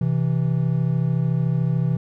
triangle tone pair together, 130.2 / 163.84 Hz, C3 / E3, -8 / -10 cents, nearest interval major third, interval 398 cents, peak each -19 dBFS, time 0.01-1.97 s, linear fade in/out 5 ms, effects none

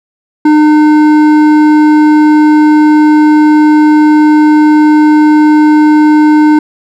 triangle tone with hard clipping, 303.6 Hz, D#4, 42 cents flat, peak -4 dBFS, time 0.45-6.59 s, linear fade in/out 5 ms, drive 14 dB, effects none

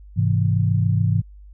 sine chord, Ab augmented, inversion none, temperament equal, 103.83 / 130.81 / 164.81 Hz, Ab2 / C3 / E3, 0 / 0 / 0 cents, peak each -18 / -22 / -22 dBFS, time 0.16-1.22 s, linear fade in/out 20 ms, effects added 50 Hz sine -40 dBFS peak until 1.53 s

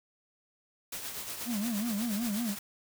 white noise with tremolo, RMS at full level -37 dBFS, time 0.92-2.59 s, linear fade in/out 5 ms, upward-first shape triangle, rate 8.4 Hz, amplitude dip 55%
triangle tone with vibrato, 220 Hz, A3, in tune, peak -28 dBFS, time 1.45-2.56 s, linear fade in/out 50 ms, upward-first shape sine, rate 5.4 Hz, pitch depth 170 cents each way
effects none

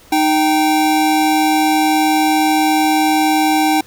square tone pair together, 309.5 / 780 Hz, D#4 / G5, -9 / -9 cents, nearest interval octave + major third, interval 1600 cents, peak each -15 dBFS, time 0.12-3.81 s, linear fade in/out 5 ms, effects pink hiss -45 dBFS RMS until 3.86 s

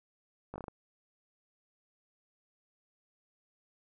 slowing click train, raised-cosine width 1 ms, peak -27 dBFS, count 6, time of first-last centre 0.54-0.682 s, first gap 18 ms, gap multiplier 1.23, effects none

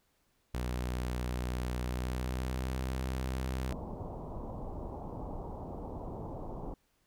sawtooth tone with pitch glide, 61.74 to 64.47 Hz, B1 to C2, 0 to -25 cents, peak -29 dBFS, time 0.54-3.73 s, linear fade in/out 5 ms, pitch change +75 cents, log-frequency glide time 1.8-2.78 s
pink low-pass noise, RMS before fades -41 dBFS, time 3.7-6.74 s, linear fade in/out 2 ms, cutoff 1000 Hz, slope 48 dB/octave
effects pink hiss -74 dBFS RMS until 7.06 s

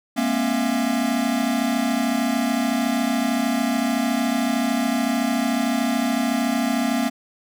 square tone cluster, 211.1 / 239.2 / 272.8 / 671 Hz, G#3 / A#3 / C#4 / E5, +29 / +45 / -28 / +31 cents, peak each -30 / -23 / -25 / -30 dBFS, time 0.16-7.1 s, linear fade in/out 20 ms, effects none

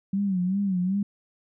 sine tone with vibrato, 190 Hz, F#3, 46 cents sharp, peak -22 dBFS, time 0.13-1.03 s, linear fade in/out 5 ms, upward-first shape sine, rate 2.6 Hz, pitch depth 110 cents each way, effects none

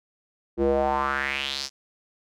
square tone with band-pass filter sweep, 68.6 Hz, C#2, 17 cents flat, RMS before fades -25 dBFS, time 0.57-1.7 s, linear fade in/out 50 ms, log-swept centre 360 to 5700 Hz, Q 4.1, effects none

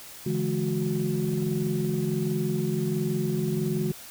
sine tone cluster, 144.7 / 166.1 / 210.8 / 366.4 Hz, D3 / E3 / G#3 / F#4, -25 / +13 / +26 / -17 cents, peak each -29 dBFS, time 0.26-3.92 s, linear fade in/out 5 ms, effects tanh soft clip ceiling -16 dBFS + white hiss -44 dBFS RMS until 4.1 s

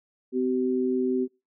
sine tone pair together, 255.4 / 381.6 Hz, C4 / G4, -42 / -47 cents, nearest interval perfect fifth, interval 695 cents, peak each -25 dBFS, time 0.32-1.28 s, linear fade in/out 50 ms, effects noise-tail reverb RT60 0.3 s tail -26 dB re dry

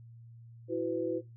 sine chord, E suspended second, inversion none, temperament equal with one note detuned, 329.6 / 370 / 502.8 Hz, E4 / F#4 / B4, 0 / 0 / +31 cents, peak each -34 dBFS, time 0.68-1.22 s, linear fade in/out 50 ms, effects noise-tail reverb RT60 0.2 s tail -18 dB re dry + added 116 Hz sine -49 dBFS peak until 1.36 s

